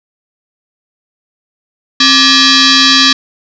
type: tone with frequency modulation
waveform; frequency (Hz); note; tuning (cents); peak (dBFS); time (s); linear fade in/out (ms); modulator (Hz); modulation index
sine; 266.2; C4; +30; -4; 2-3.13; 5; 719; 7
effects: none